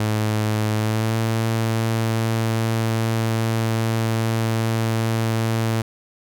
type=tone with pitch glide; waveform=sawtooth; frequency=107.9 to 112.81 Hz; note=A2 to A2; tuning=-33 to +44 cents; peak=-15 dBFS; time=0-5.82 s; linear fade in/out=5 ms; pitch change=+77 cents; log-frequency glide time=0.75-1.19 s; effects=none